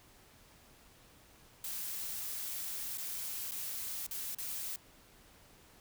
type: noise with dropouts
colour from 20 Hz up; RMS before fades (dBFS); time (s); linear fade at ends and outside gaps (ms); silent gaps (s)
blue; -40; 1.64-4.76; 2; 2.974-2.981 / 3.511-3.518 / 4.066-4.11 / 4.349-4.384
effects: pink hiss -61 dBFS RMS until 5.8 s

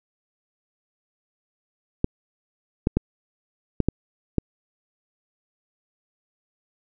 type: clicks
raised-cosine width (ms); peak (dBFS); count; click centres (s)
3; -6; 6; 2.044 / 2.871 / 2.97 / 3.803 / 3.886 / 4.383
effects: none

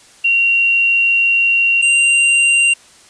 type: tone pair in turn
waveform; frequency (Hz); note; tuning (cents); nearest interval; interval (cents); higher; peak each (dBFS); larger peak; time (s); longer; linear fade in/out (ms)
sine / square; 2753 / 2772; F7 / F7; -25 / -14; unison; 11; second; -10; neither; 0.24-1.82 / 1.82-2.74; first; 10
effects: white hiss -45 dBFS RMS until 3.09 s + resampled to 22050 Hz

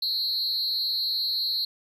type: tone with amplitude modulation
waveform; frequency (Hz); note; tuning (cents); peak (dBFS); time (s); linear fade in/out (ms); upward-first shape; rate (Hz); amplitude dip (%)
triangle; 4186; C8; 0; -19; 0.02-1.65; 5; sine; 277; 100
effects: none

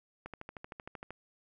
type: click train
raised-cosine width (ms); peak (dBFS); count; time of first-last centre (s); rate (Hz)
0.5; -28; 12; 0.26-1.106; 13
effects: none

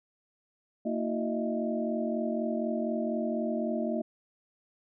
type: tone cluster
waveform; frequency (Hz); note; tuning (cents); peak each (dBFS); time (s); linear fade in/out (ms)
sine; 230.3 / 321.4 / 366 / 618 / 662; A#3 / E4 / F#4 / D#5 / E5; -21 / -44 / -19 / -12 / +7; -31 / -36 / -38 / -34 / -38; 0.85-4.02; 10
effects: none

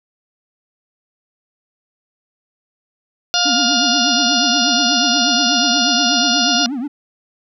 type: harmonic tone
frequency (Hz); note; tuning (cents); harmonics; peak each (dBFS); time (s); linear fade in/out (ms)
707; F5; +21; 1 / 2 / 4 / 5 / 6 / 7 / 8; -21 / -21 / -21 / -21 / -21 / -21 / -21; 3.34-6.66; 0
type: tone with vibrato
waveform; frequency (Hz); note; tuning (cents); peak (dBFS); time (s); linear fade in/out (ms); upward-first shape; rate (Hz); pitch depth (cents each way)
triangle; 261.6; C4; 0; -18; 3.45-6.88; 10; triangle; 8.3; 260
effects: none

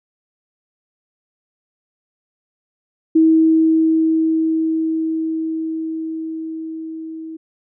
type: tone with level ramp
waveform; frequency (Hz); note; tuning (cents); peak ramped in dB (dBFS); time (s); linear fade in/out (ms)
sine; 321; E4; -46; -8 to -28; 3.15-7.37; 10
effects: none

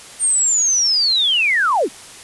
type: linear sweep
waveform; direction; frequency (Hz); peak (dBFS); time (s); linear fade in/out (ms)
sine; down; 8870 to 206.1; -13; 0.19-1.89; 50
effects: white hiss -38 dBFS RMS until 2.23 s + resampled to 24000 Hz

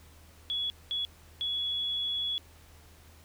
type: tone bursts at uneven times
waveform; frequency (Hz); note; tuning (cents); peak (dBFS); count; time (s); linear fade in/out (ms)
sine; 3377; G#7; +28; -29; 3; 0.5-0.7 / 0.91-1.05 / 1.41-2.38; 0
effects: added 79 Hz sine -55 dBFS peak until 3.24 s + pink hiss -58 dBFS RMS until 3.24 s

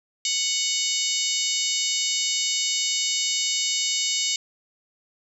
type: harmonic tone with a mistuned harmonic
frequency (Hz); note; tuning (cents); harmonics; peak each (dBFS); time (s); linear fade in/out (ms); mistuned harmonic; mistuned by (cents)
740; F#5; 0; 3 / 4 / 5 / 6 / 7 / 8 / 9 / 10; -33 / -29 / -30 / -31 / -31 / -31 / -32 / -29; 0.25-4.36; 2; 7; -30
effects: 9-bit

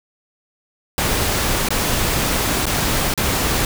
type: noise with dropouts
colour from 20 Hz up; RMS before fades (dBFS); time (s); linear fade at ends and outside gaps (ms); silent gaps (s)
pink; -19; 0.98-3.65; 1; 1.687-1.705 / 2.656-2.666 / 3.139-3.176
effects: none

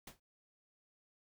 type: noise with exponential decay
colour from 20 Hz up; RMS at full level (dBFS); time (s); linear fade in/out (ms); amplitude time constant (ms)
pink; -45; 0.07-0.2; 5; 27
effects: none

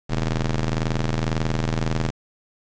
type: ring-modulated tone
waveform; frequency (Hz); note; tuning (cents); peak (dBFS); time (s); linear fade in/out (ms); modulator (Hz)
sawtooth; 80.3; E2; -45; -14; 0.09-2.11; 20; 51.1
effects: resampled to 16000 Hz + 7-bit

